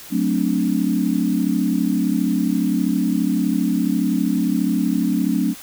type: chord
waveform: sine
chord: D dominant seventh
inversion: first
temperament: equal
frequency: 185 / 220 / 261.6 / 293.7 Hz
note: F#3 / A3 / C4 / D4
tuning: 0 / 0 / 0 / 0 cents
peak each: -22 dBFS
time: 0.1-5.55 s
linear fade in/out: 50 ms
effects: white hiss -39 dBFS RMS until 5.62 s